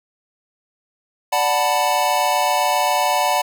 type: chord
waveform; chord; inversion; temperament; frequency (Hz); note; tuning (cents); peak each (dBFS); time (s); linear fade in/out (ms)
square; B minor seventh; first; equal; 587.3 / 740 / 880 / 987.8; D5 / F#5 / A5 / B5; 0 / 0 / 0 / 0; -24 / -21 / -22 / -23; 1.32-3.42; 10
effects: none